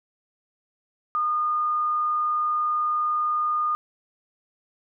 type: tone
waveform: sine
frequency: 1221 Hz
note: D#6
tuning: 33 cents flat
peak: -21 dBFS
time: 1.15-3.75 s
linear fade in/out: 0 ms
effects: none